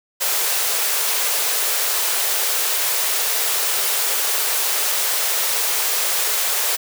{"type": "high-pass noise", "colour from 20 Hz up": "white", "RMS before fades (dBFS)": -20, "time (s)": [0.2, 6.77], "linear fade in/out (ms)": 20, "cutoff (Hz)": 380, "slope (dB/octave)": 96, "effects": []}